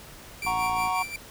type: tone with tremolo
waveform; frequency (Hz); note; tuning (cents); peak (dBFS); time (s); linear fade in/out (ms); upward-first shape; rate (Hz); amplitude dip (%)
40% pulse; 2349; D7; 0; -28; 0.42-1.16; 2; sine; 5.6; 70
type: click train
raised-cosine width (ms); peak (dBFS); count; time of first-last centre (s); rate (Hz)
3; -30; 25; 0.45-0.874; 56.6
type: chord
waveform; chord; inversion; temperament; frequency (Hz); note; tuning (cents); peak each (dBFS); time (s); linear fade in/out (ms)
triangle; F# major; none; equal; 740 / 932.3 / 1108.7; F#5 / A#5 / C#6; 0 / 0 / 0; -27; 0.46-1.03; 10
effects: pink hiss -46 dBFS RMS until 1.3 s